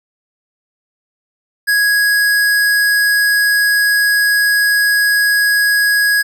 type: tone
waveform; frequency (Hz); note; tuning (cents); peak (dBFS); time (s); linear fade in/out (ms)
square; 1661.2; G#6; 0; -11; 1.67-6.23; 20
effects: none